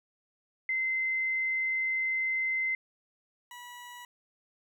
sine / 20% pulse tone pair in turn, 2067 / 973.4 Hz, C7 / B5, -22 / -25 cents, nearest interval octave + minor second, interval 1303 cents, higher first, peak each -27 / -39 dBFS, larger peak first, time 0.69-2.75 / 3.51-4.05 s, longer first, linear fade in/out 2 ms, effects none

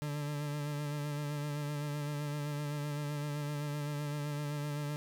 40% pulse tone with vibrato, 146.83 Hz, D3, in tune, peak -34 dBFS, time 0.02-4.96 s, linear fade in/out 0 ms, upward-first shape sine, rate 7.8 Hz, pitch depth 30 cents each way, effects none

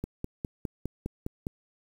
click train, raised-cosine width 3 ms, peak -19 dBFS, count 8, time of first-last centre 0.04-1.469 s, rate 4.9 Hz, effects 8-bit

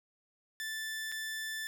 sawtooth tone with dropouts, 1760 Hz, A6, in tune, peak -33 dBFS, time 0.6-1.67 s, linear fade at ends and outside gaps 0 ms, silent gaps 1.117-1.122 s, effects none

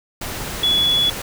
sine tone in noise, 3400 Hz, G#7, 40 cents sharp, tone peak -14 dBFS, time 0.63-1.1 s, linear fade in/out 5 ms, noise pink, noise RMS -28 dBFS, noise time 0.21-1.22 s, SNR +11 dB, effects none

